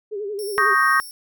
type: tone with vibrato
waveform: sine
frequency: 410.3 Hz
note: G#4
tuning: 21 cents flat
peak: -25 dBFS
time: 0.11-0.75 s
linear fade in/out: 20 ms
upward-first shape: sine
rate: 11 Hz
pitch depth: 86 cents each way
type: tone with tremolo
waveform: 5% pulse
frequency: 5460 Hz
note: F8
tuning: 40 cents flat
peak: -26 dBFS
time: 0.39-1.11 s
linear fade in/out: 0 ms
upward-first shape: triangle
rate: 2.3 Hz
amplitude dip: 55%
type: chord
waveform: sine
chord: Eb dominant seventh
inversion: third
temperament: equal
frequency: 1108.7 / 1244.5 / 1568 / 1864.7 Hz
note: Db6 / Eb6 / G6 / Bb6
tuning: 0 / 0 / 0 / 0 cents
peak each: -20 dBFS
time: 0.58-1 s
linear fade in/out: 0 ms
effects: none